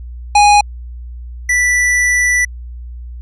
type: tone pair in turn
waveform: square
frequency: 826 / 1970.8 Hz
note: G#5 / B6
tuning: -10 / -4 cents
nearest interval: octave + minor third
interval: 1506 cents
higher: second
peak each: -6 / -11 dBFS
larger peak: first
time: 0.35-0.61 / 1.49-2.45 s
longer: second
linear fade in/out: 5 ms
effects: added 60 Hz sine -26 dBFS peak until 3.21 s + resampled to 22050 Hz